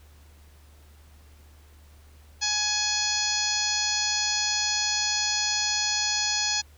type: harmonic tone with a mistuned harmonic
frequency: 839 Hz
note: G#5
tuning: 17 cents sharp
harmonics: 1 / 2 / 3 / 4 / 5 / 6 / 7 / 8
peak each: -35 / -34 / -34 / -34 / -29 / -30 / -32 / -31 dBFS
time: 2.41-6.62 s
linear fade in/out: 20 ms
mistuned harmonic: 5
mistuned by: +44 cents
effects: added 74 Hz sine -50 dBFS peak until 6.77 s + pink hiss -59 dBFS RMS until 6.77 s